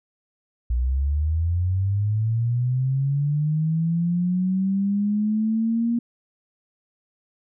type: linear sweep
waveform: sine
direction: up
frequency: 58.27 to 237 Hz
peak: -19 dBFS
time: 0.7-5.99 s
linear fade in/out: 5 ms
effects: none